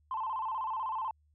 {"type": "tone with vibrato", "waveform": "sine", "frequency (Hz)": 959, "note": "A#5", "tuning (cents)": 49, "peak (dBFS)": -31, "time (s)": [0.11, 1.11], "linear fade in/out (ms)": 2, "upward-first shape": "square", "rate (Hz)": 16, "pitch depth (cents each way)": 140, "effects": ["tanh soft clip ceiling -27 dBFS", "added 75 Hz sine -65 dBFS peak until 1.34 s"]}